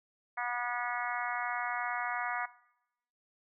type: harmonic tone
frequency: 242.8 Hz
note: B3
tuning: 29 cents flat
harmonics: 3 / 4 / 5 / 6 / 7 / 8 / 9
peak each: -38 / -39 / -40 / -41 / -41 / -42 / -43 dBFS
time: 0.37-2.46 s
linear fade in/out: 10 ms
effects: noise-tail reverb RT60 0.8 s tail -19 dB re dry